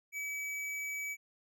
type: tone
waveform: square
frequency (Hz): 2286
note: D7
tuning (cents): -47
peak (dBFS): -37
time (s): 0.12-1.17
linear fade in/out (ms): 50
effects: none